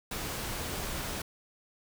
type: noise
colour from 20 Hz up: pink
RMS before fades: -36 dBFS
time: 0.11-1.22 s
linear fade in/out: 5 ms
effects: none